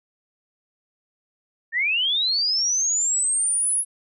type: linear sweep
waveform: sine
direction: up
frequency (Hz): 1764 to 10640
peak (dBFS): -19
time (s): 1.72-3.85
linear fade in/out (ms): 50
effects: none